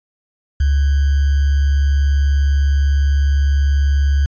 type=tone with sample-and-hold; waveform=sine; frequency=70.3 Hz; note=C#2; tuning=25 cents sharp; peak=-11 dBFS; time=0.6-4.26 s; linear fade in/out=5 ms; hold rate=1575 Hz; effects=resampled to 16000 Hz